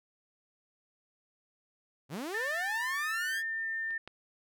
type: linear sweep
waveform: sawtooth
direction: up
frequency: 116 to 1673 Hz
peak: -32 dBFS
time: 2.09-3.43 s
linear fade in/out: 50 ms
type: tone with pitch glide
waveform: sine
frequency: 1785 to 1801.6 Hz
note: A6 to A6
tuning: +24 to +40 cents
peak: -32 dBFS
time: 2.34-3.98 s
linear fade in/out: 5 ms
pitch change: +16 cents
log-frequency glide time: 3.15-3.32 s
type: clicks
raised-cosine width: 0.3 ms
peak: -38 / -28 dBFS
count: 2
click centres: 3.907 / 4.076 s
effects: none